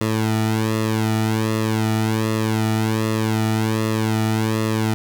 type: tone with flanger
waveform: sawtooth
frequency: 110 Hz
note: A2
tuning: in tune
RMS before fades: -20 dBFS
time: 0.01-4.94 s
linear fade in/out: 0 ms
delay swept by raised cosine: 1.3 to 1.9 ms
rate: 1.3 Hz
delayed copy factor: -0.8
effects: none